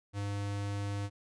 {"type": "tone", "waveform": "square", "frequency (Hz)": 101.1, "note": "G#2", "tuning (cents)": -46, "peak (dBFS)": -34, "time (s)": [0.13, 1.1], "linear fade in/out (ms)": 50, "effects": ["resampled to 22050 Hz"]}